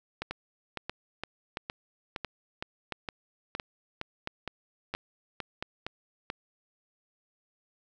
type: two click trains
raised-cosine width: 0.3 ms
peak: -17 / -18 dBFS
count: 10 / 13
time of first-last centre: 0.22-6.301 / 0.31-5.866 s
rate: 1.48 / 2.16 Hz
effects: none